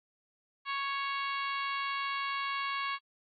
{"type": "harmonic tone", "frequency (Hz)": 554.4, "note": "C#5", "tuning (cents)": 0, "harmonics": [2, 3, 4, 5, 6, 7, 8], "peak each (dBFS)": [-34, -41, -39, -42, -45, -48, -48], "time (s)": [0.65, 2.99], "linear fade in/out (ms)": 50, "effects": ["AAC 32 kbps"]}